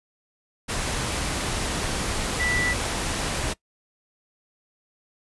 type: tone in noise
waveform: sine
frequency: 1969 Hz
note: B6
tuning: 6 cents flat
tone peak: -23 dBFS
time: 2.39-2.74 s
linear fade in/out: 20 ms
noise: pink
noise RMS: -27 dBFS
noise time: 0.68-3.54 s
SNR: +1 dB
effects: noise-tail reverb RT60 0.1 s tail -21 dB re dry + resampled to 24000 Hz

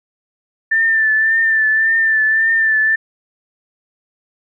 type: tone with vibrato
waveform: sine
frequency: 1777 Hz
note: A6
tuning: 17 cents sharp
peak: -11 dBFS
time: 0.71-2.96 s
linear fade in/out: 10 ms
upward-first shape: triangle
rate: 1.8 Hz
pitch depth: 40 cents each way
effects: none

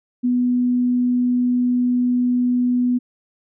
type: tone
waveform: sine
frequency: 246.9 Hz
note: B3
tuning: in tune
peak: -15 dBFS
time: 0.23-2.99 s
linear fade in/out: 20 ms
effects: none

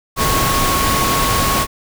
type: tone in noise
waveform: sine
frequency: 1100 Hz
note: C#6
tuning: 14 cents flat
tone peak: -18 dBFS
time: 0.16-1.67 s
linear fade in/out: 50 ms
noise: pink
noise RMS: -17 dBFS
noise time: 0.16-1.67 s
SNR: -4 dB
effects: none

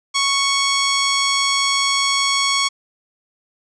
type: tone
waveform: 10% pulse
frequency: 1108.7 Hz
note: C#6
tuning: in tune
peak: -7 dBFS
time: 0.14-2.69 s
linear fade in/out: 20 ms
effects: resampled to 22050 Hz

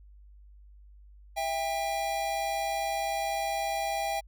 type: tone pair together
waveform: square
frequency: 659.3 / 799 Hz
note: E5 / G5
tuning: 0 / +33 cents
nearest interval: minor third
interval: 333 cents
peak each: -34 / -31 dBFS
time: 1.36-4.21 s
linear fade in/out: 20 ms
effects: added 50 Hz sine -50 dBFS peak until 4.27 s

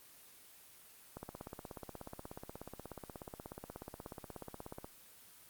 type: click train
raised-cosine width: 1 ms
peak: -30 dBFS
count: 62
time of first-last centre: 1.17-4.845 s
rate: 16.6 Hz
effects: white hiss -59 dBFS RMS until 5.49 s + Opus 24 kbps

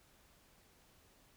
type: silence
effects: pink hiss -67 dBFS RMS until 1.36 s

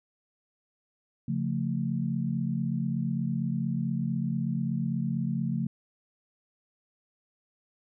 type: chord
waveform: sine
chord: Db augmented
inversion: none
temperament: equal with one note detuned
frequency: 138.59 / 174.61 / 223.2 Hz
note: Db3 / F3 / A3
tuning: 0 / 0 / +25 cents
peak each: -31 dBFS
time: 1.28-5.67 s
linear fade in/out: 5 ms
effects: none

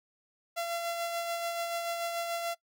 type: tone with tremolo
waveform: sawtooth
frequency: 681 Hz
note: F5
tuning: 44 cents flat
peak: -27 dBFS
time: 0.56-2.55 s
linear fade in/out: 20 ms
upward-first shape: sine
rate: 6.9 Hz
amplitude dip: 35%
effects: noise-tail reverb RT60 0.1 s tail -20 dB re dry

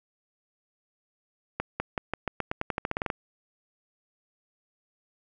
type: accelerating click train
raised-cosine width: 0.5 ms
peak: -13 dBFS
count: 16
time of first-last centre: 1.6-3.102 s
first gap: 200 ms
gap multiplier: 0.89
effects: none

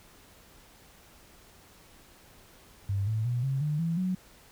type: tone with pitch steps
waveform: sine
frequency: 98.9 / 109.74 / 121.76 / 135.1 / 149.9 / 166.33 / 184.55 Hz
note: G2 / A2 / B2 / C#3 / D3 / E3 / F#3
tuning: +16 / -4 / -24 / -44 / +36 / +16 / -4 cents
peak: -26 dBFS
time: 2.89-4.15 s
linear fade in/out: 5 ms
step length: 180 ms
effects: pink hiss -56 dBFS RMS until 4.51 s

